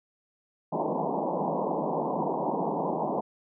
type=band-pass noise; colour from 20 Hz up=white; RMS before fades=-29 dBFS; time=0.72-3.21 s; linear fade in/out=10 ms; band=150 to 1000 Hz; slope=96 dB/octave; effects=none